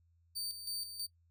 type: tone with tremolo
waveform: sawtooth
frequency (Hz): 4600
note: D8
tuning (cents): -37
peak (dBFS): -34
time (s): 0.35-1.07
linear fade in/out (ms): 20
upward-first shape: square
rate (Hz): 3.1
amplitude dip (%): 60
effects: noise-tail reverb RT60 0.1 s tail -19 dB re dry + added 84 Hz sine -67 dBFS peak until 1.3 s